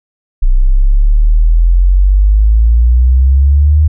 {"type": "exponential sweep", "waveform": "sine", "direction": "up", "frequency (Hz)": [30.44, 77.78], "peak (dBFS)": -4, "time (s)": [0.42, 3.88], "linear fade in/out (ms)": 10, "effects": []}